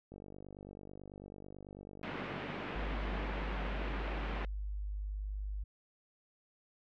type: click train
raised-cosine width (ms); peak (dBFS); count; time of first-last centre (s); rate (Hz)
2; -36; 163; 0.12-3.419; 49.1
type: band-pass noise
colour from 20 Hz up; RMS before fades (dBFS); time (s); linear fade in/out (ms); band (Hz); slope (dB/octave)
pink; -42; 2.03-4.45; 0; 140 to 2800; 24
type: tone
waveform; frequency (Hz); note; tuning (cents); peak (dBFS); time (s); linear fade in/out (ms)
sine; 50.5; G#1; -48; -36; 2.75-5.64; 10
effects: none